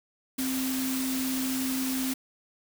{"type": "tone in noise", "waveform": "sine", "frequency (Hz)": 261.6, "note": "C4", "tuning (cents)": 0, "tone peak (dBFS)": -28, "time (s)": [0.38, 2.14], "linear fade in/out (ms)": 10, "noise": "white", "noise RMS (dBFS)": -34, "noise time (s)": [0.38, 2.14], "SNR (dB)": 3, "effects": []}